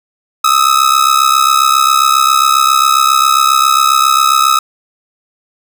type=ring-modulated tone; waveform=45% pulse; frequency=1275 Hz; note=D#6; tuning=42 cents sharp; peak=-4 dBFS; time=0.44-4.59 s; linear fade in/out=5 ms; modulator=33.7 Hz; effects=none